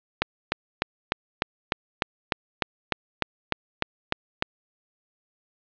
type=click train; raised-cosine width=0.3 ms; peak=-5 dBFS; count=15; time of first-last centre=0.22-4.424 s; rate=3.33 Hz; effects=resampled to 11025 Hz + 7-bit